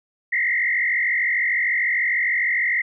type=tone with frequency modulation; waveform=sine; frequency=1996 Hz; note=B6; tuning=18 cents sharp; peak=-18 dBFS; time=0.32-2.82 s; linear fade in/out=10 ms; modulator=46.6 Hz; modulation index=2.9; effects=none